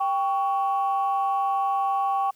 sine tone pair together, 787.1 / 1119 Hz, G5 / C#6, +7 / +16 cents, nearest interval tritone, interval 609 cents, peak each -22 / -25 dBFS, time 0-2.31 s, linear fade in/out 10 ms, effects tanh soft clip ceiling -15 dBFS + white hiss -61 dBFS RMS until 2.35 s

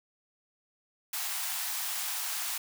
white high-pass noise, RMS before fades -34 dBFS, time 1.13-2.58 s, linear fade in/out 5 ms, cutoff 670 Hz, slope 96 dB/octave, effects none

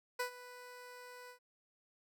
15% pulse tone with ADSR envelope, 494.9 Hz, B4, 4 cents sharp, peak -27 dBFS, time 0.19-1.39 s, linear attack 10 ms, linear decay 100 ms, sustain -17 dB, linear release 96 ms, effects none

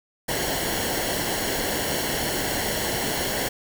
pink noise with comb filter, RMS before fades -26 dBFS, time 0.28-3.49 s, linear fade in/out 10 ms, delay 0.81 ms, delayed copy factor -0.65, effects none

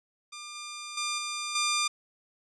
10% pulse tone with level steps, 1200 Hz, D6, 37 cents sharp, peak -32 / -30 / -21 / -24 / -17 dBFS, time 0.32-1.88 s, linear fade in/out 10 ms, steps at 0.55 / 0.97 / 1.18 / 1.55 s, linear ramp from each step 5 ms, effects resampled to 22050 Hz

